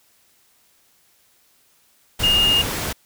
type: tone in noise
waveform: sine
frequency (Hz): 2838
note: F7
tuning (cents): +27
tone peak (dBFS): -14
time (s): 2.23-2.62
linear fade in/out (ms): 10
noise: pink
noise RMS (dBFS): -25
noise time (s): 2.19-2.93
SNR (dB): +8
effects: white hiss -59 dBFS RMS until 3.05 s